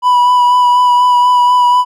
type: tone with vibrato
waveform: triangle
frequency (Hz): 985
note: B5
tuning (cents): -5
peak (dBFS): -4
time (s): 0.02-1.85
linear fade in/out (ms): 50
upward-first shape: sine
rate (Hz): 4.1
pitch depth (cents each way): 18
effects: none